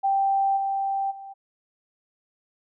sine tone with level steps, 784 Hz, G5, in tune, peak -19 / -23 / -37 dBFS, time 0.03-1.34 s, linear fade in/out 20 ms, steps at 0.56 / 1.1 s, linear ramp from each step 20 ms, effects none

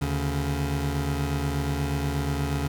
25% pulse tone pair together, 74.27 / 140.2 Hz, D2 / C#3, +20 / +20 cents, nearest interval major seventh, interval 1100 cents, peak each -24 dBFS, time 0.01-2.68 s, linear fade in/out 10 ms, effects none

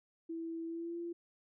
sine tone with pitch glide, 329.6 to 341.8 Hz, E4 to F4, 0 to -37 cents, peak -38 dBFS, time 0.29-1.13 s, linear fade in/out 10 ms, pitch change +63 cents, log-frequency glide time 0.66-0.98 s, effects none

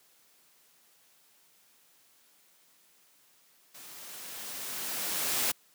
white noise with level ramp, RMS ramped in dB -49 to -28 dBFS, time 3.74-5.52 s, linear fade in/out 10 ms, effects white hiss -64 dBFS RMS until 5.74 s + high-pass 150 Hz 12 dB/octave

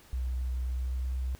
sine tone with pitch glide, 62.9 to 64 Hz, B1 to C2, +32 to -38 cents, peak -29 dBFS, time 0.13-1.35 s, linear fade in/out 0 ms, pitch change +30 cents, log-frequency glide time 0.63-1.22 s, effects pink hiss -57 dBFS RMS until 1.39 s

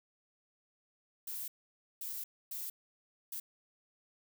violet noise bursts at uneven times, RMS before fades -41 dBFS, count 4, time 1.27-1.48 / 2.01-2.24 / 2.51-2.7 / 3.32-3.4 s, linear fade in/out 5 ms, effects none

